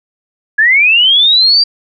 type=linear sweep; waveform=sine; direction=up; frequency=1661.2 to 4747 Hz; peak=-5 dBFS; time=0.58-1.64 s; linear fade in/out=10 ms; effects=none